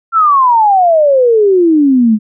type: exponential sweep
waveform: sine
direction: down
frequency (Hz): 1376 to 207.7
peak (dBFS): -5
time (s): 0.12-2.19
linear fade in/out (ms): 50
effects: none